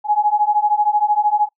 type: beating tone pair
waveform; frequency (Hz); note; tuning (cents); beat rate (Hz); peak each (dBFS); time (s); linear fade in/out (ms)
sine; 830.6 / 843.6; G#5 / G#5; 0 / +27; 13; -17 / -16; 0.04-1.49; 50
effects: noise-tail reverb RT60 0.1 s tail -22 dB re dry